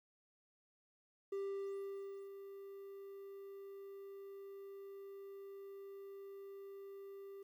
triangle tone with ADSR envelope, 394.3 Hz, G4, 10 cents sharp, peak -36 dBFS, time 1.32-7.43 s, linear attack 6 ms, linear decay 970 ms, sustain -11 dB, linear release 6 ms, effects 12-bit

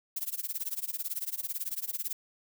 violet noise with tremolo, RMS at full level -32 dBFS, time 0.16-2.13 s, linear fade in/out 5 ms, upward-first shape sine, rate 18 Hz, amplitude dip 95%, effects none

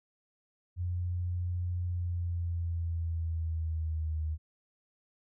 sine tone with pitch glide, 88.6 to 78.03 Hz, F2 to D#2, +25 to +6 cents, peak -30 dBFS, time 0.76-4.38 s, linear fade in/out 50 ms, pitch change -219 cents, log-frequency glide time 1.85-4.24 s, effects none

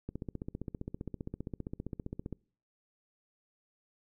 click train, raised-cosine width 3 ms, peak -25 dBFS, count 35, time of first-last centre 0.09-2.327 s, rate 15.2 Hz, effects noise-tail reverb RT60 0.5 s tail -26 dB re dry

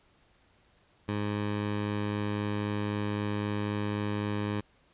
15% pulse tone, 103.83 Hz, G#2, in tune, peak -23 dBFS, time 1.08-4.61 s, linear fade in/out 10 ms, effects pink hiss -65 dBFS RMS until 4.93 s + resampled to 8000 Hz

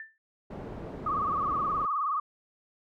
sine tone with exponential decay, 1775 Hz, A6, 15 cents sharp, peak -36 dBFS, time 0-0.18 s, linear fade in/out 1 ms, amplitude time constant 39 ms
white low-pass noise, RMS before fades -40 dBFS, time 0.5-1.86 s, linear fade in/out 10 ms, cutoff 450 Hz, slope 12 dB/octave
sine tone with vibrato, 1178 Hz, D6, 5 cents sharp, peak -26 dBFS, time 1.06-2.2 s, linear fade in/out 5 ms, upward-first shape sine, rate 19 Hz, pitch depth 120 cents each way
effects none

